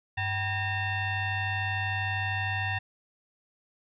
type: tone with frequency modulation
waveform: sine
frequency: 966 Hz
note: B5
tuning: 39 cents flat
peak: -27 dBFS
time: 0.17-2.79 s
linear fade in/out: 10 ms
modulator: 867 Hz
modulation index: 2.1
effects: none